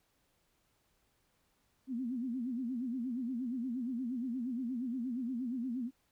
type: tone with vibrato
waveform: sine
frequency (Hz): 246.9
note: B3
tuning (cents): 0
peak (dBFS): -34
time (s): 1.87-5.91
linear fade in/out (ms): 50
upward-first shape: sine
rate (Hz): 8.5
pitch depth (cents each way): 140
effects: pink hiss -75 dBFS RMS until 6.11 s